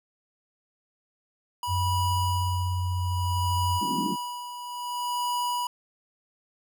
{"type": "tone with tremolo", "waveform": "square", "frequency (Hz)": 976, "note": "B5", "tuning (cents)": -21, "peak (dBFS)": -26, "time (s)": [1.63, 5.67], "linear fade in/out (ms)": 2, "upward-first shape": "sine", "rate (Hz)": 0.6, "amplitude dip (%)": 70}
{"type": "tone with pitch glide", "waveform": "sine", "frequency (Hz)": [92.6, 91.27], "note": ["F#2", "F#2"], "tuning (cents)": [2, -23], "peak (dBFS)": -25, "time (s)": [1.67, 3.81], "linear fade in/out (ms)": 50, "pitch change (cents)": -25, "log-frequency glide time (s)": [2.32, 2.98]}
{"type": "band-pass noise", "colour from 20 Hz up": "pink", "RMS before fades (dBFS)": -31, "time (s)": [3.81, 4.16], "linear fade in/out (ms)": 10, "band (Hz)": [180, 330], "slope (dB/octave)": 48}
{"effects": []}